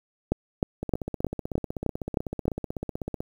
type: two click trains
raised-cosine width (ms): 2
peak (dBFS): -17 / -9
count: 39 / 8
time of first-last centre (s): 0.83-3.205 / 0.32-2.48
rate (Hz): 16 / 3.24
effects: 8-bit